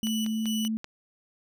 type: tone with tremolo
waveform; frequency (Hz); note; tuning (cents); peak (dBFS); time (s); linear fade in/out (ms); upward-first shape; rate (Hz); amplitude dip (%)
sawtooth; 2960; F#7; 0; -29; 0.03-0.68; 5; square; 2.3; 65
type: tone with vibrato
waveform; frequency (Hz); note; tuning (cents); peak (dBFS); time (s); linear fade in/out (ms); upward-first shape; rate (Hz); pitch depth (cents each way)
sine; 220; A3; 0; -26; 0.03-0.77; 0; triangle; 3.2; 9
type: click train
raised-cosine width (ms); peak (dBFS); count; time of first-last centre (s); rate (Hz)
0.2; -22; 5; 0.07-0.844; 5.17
effects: none